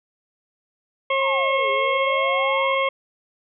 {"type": "harmonic tone", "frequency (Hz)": 540, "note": "C#5", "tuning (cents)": -45, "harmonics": [1, 2, 4, 5, 6], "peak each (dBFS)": [-22, -23, -24, -34, -31], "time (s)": [1.1, 2.89], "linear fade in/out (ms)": 5}
{"type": "exponential two-way sweep", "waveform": "sine", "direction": "down then up", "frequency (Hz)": [1085, 402.8, 1085], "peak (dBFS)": -29, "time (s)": [1.19, 2.78], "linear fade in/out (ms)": 5, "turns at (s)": 1.7}
{"effects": []}